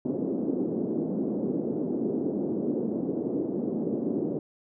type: band-pass noise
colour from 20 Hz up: pink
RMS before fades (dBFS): -29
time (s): 0.05-4.39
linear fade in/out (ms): 2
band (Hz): 210 to 420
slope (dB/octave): 24
effects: none